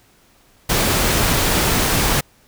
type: noise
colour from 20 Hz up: pink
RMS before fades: -17 dBFS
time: 0.69-2.21 s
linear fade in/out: 10 ms
effects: pink hiss -54 dBFS RMS until 2.47 s